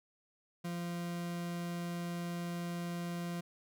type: tone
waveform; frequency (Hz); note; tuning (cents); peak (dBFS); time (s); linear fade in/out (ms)
40% pulse; 172.9; F3; -17; -36; 0.64-3.41; 10
effects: none